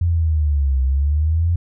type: linear two-way sweep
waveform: sine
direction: down then up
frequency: 87.31 to 64.5 to 87.31 Hz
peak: -14 dBFS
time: 0.01-1.56 s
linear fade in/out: 5 ms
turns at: 0.82 s
effects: none